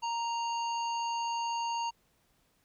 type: harmonic tone with a mistuned harmonic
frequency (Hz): 932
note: A#5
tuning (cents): -1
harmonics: 1 / 3 / 5 / 7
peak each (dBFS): -31 / -41 / -45 / -47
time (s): 0.02-1.91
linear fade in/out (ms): 20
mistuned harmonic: 5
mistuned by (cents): -32
effects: pink hiss -71 dBFS RMS until 2.64 s